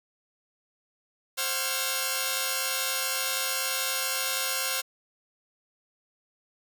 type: tone cluster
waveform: 5% pulse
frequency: 529 / 741 / 1139 / 1378 / 1660 Hz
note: C5 / F#5 / C#6 / F6 / G#6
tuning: +19 / +2 / +47 / -24 / -1 cents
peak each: -20 / -24 / -28 / -19 / -25 dBFS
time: 1.37-4.82 s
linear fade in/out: 20 ms
effects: none